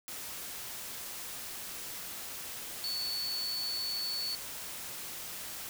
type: tone in noise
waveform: sine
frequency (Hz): 4446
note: C#8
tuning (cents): +4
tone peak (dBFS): -33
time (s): 2.84-4.35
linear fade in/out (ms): 0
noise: white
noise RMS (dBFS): -42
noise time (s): 0.08-5.69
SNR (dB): +6
effects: none